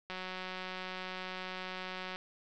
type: click train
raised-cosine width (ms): 0.3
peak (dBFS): -25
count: 382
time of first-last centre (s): 0.1-2.159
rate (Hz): 185
effects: resampled to 16000 Hz + 9-bit